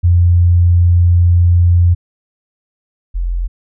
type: tone pair in turn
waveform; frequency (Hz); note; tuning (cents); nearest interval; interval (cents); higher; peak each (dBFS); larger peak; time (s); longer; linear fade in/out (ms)
sine; 87.31 / 43.53; F2 / F1; 0 / -5; octave; 1205; first; -6 / -14; first; 0.03-1.95 / 3.14-3.48; first; 20
effects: none